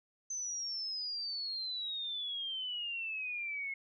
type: exponential sweep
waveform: sine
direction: down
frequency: 6190 to 2163 Hz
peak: -36 dBFS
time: 0.3-3.74 s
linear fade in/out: 5 ms
effects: none